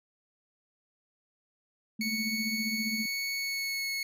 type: tone with tremolo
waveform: sine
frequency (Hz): 220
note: A3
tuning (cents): 0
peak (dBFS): -29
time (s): 1.99-3.06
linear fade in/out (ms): 5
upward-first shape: triangle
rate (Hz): 15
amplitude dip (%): 85
type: tone with pitch glide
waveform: 25% pulse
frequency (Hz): 2217 to 2193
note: C#7 to C#7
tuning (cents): 0 to -19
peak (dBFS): -27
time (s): 2.01-4.03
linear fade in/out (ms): 2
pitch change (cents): -19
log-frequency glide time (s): 3.35-3.9
effects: none